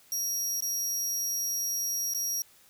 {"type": "tone with dropouts", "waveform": "sawtooth", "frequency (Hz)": 5670, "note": "F8", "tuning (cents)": 25, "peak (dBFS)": -26, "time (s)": [0.12, 2.42], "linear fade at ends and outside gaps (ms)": 1, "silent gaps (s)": [[0.605, 0.623], [2.137, 2.147]], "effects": ["white hiss -59 dBFS RMS until 2.69 s"]}